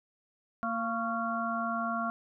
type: harmonic tone with a mistuned harmonic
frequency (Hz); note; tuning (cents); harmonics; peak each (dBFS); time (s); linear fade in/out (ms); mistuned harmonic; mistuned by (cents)
230; A#3; -23; 1 / 3 / 5 / 6; -35 / -35 / -35 / -35; 0.63-2.1; 0; 5; -55
effects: none